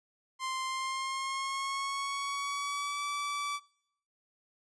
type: tone with pitch glide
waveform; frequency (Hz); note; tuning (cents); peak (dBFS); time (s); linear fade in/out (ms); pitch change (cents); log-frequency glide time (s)
sawtooth; 1046.5 to 1154.5; C6 to D6; 0 to -30; -29; 0.39-3.6; 50; +170; 0.65-3.04
effects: noise-tail reverb RT60 0.7 s tail -23 dB re dry + resampled to 22050 Hz